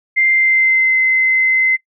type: tone with pitch glide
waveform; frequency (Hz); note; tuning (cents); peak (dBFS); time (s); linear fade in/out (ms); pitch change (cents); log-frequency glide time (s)
sine; 2093 to 2058; C7 to C7; 0 to -29; -10; 0.16-1.77; 20; -29; 0.31-0.99
effects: noise-tail reverb RT60 0.1 s tail -21 dB re dry